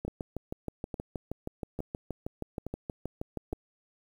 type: two click trains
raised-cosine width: 2 ms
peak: -21 / -22 dBFS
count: 23 / 5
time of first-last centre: 0.05-3.531 / 0.08-3.528 s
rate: 6.32 / 1.16 Hz
effects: 9-bit